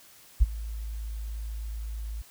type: tone with ADSR envelope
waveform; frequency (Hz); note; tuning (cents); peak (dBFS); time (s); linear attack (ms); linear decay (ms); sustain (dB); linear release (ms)
sine; 54.3; A1; -22; -12; 0.4-2.22; 22; 25; -20; 6
effects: white hiss -54 dBFS RMS until 2.3 s